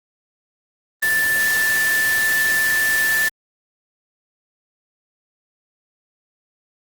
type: tone in noise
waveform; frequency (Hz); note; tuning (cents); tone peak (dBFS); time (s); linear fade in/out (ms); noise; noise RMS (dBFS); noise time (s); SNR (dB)
sine; 1760; A6; 0; -16; 1.02-3.29; 10; white; -25; 1.02-3.29; +6
effects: Opus 24 kbps